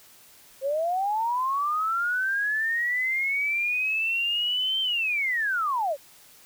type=linear two-way sweep; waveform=sine; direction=up then down; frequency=523.3 to 3136 to 523.3 Hz; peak=-23 dBFS; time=0.61-5.97 s; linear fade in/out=50 ms; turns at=4.81 s; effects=white hiss -53 dBFS RMS until 6.45 s